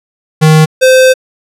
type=tone pair in turn; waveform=square; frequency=156.3 / 517.4 Hz; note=D#3 / C5; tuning=+8 / -19 cents; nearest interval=octave + major sixth; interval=2073 cents; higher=second; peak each=-3 dBFS; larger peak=neither; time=0.41-0.66 / 0.81-1.14 s; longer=second; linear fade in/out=20 ms; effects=low-pass 12000 Hz 12 dB/octave